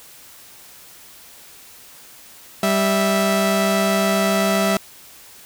sawtooth tone pair together, 196.3 / 656.5 Hz, G3 / E5, +3 / -7 cents, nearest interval octave + major sixth, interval 2090 cents, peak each -15 dBFS, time 2.63-4.77 s, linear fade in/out 2 ms, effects white hiss -44 dBFS RMS until 5.45 s

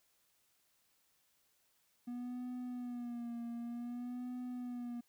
triangle tone with vibrato, 241.8 Hz, B3, 36 cents flat, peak -38 dBFS, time 2.07-5.01 s, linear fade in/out 10 ms, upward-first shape sine, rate 0.54 Hz, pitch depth 51 cents each way, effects white hiss -75 dBFS RMS until 5.08 s

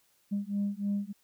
sine beating tone pair, 200.4 / 203.7 Hz, G3 / G#3, +38 / -33 cents, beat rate 3.3 Hz, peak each -31 dBFS, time 0.31-1.13 s, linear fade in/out 20 ms, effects tanh soft clip ceiling -24 dBFS + white hiss -69 dBFS RMS until 1.23 s

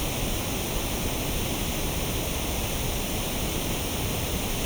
pink noise with comb filter, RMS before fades -28 dBFS, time 0-4.65 s, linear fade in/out 0 ms, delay 0.32 ms, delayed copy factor +0.6, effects none

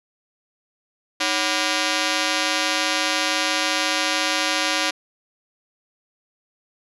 5% pulse ring-modulated tone, 434.2 Hz, A4, 23 cents flat, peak -5 dBFS, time 1.2-4.91 s, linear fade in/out 10 ms, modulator 123 Hz, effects resampled to 24000 Hz

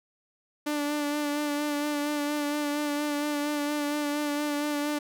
sawtooth tone with vibrato, 293.7 Hz, D4, in tune, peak -23 dBFS, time 0.66-4.99 s, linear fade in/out 10 ms, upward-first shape sine, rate 4.3 Hz, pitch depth 25 cents each way, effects none

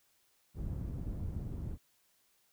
white low-pass noise, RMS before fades -39 dBFS, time 0.54-1.78 s, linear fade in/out 50 ms, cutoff 110 Hz, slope 12 dB/octave, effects white hiss -72 dBFS RMS until 2.52 s

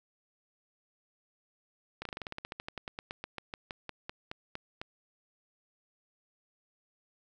slowing click train, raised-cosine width 0.3 ms, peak -22 dBFS, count 26, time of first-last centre 2.02-4.815 s, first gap 33 ms, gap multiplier 1.09, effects none

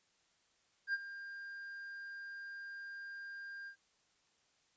triangle tone with ADSR envelope, 1600 Hz, G6, 35 cents sharp, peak -29 dBFS, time 0.87-3.76 s, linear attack 66 ms, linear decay 35 ms, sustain -14 dB, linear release 90 ms, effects white hiss -74 dBFS RMS until 4.76 s + resampled to 16000 Hz

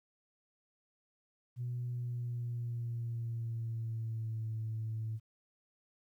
sine tone with pitch glide, 122.2 to 110.77 Hz, B2 to A2, -18 to +12 cents, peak -34 dBFS, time 1.56-5.2 s, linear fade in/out 50 ms, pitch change -170 cents, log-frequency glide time 1.89-4.49 s, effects tanh soft clip ceiling -31 dBFS + 12-bit

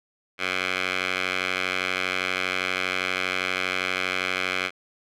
10% pulse tone with band-pass filter, 92.5 Hz, F#2, in tune, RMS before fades -27 dBFS, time 0.38-4.71 s, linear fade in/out 50 ms, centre 2300 Hz, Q 1.9, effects none

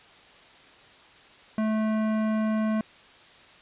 sine tone with hard clipping, 217.5 Hz, A3, 20 cents flat, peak -25 dBFS, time 1.58-2.81 s, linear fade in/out 2 ms, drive 15 dB, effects white hiss -52 dBFS RMS until 3.61 s + resampled to 8000 Hz

